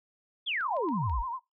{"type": "exponential sweep", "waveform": "sine", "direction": "down", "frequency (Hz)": [3591, 42.03], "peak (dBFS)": -28, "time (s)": [0.46, 1.23], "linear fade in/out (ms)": 20}
{"type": "clicks", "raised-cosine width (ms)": 0.3, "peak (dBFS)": -36, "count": 4, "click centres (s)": [0.609, 0.767, 0.888, 1.097]}
{"type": "tone with vibrato", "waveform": "sine", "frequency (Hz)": 987.8, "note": "B5", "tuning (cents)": 0, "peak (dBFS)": -32, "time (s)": [0.63, 1.4], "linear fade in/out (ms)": 50, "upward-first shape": "sine", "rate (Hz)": 10, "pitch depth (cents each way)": 120}
{"effects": ["noise-tail reverb RT60 0.2 s tail -22 dB re dry"]}